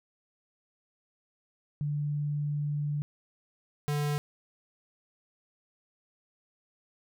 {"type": "tone pair in turn", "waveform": ["sine", "square"], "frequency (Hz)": [146.83, 146.83], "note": ["D3", "D3"], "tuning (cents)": [0, 0], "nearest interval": "unison", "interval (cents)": 0, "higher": "neither", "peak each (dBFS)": -28, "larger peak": "neither", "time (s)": [[1.81, 3.02], [3.88, 4.18]], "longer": "first", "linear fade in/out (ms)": 0, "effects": []}